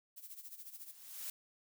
violet noise with tremolo, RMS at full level -48 dBFS, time 0.16-0.93 s, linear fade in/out 20 ms, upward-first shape sine, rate 14 Hz, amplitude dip 75%
blue noise with exponential growth, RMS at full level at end -41 dBFS, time 0.51-1.3 s, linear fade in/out 2 ms, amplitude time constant 170 ms
effects none

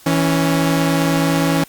sawtooth tone pair together, 163.4 / 277.2 Hz, E3 / C#4, -15 / 0 cents, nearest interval major sixth, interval 915 cents, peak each -13 dBFS, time 0.06-1.64 s, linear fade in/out 5 ms, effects white hiss -45 dBFS RMS until 1.68 s + Opus 48 kbps

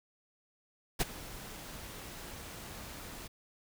pink noise with ADSR envelope, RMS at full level -27 dBFS, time 0.99-3.28 s, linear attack 23 ms, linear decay 23 ms, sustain -19 dB, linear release 13 ms, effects none

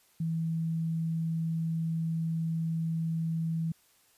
sine tone, 163.2 Hz, E3, 17 cents flat, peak -28 dBFS, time 0.2-3.72 s, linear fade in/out 5 ms, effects white hiss -65 dBFS RMS until 4.17 s + resampled to 32000 Hz

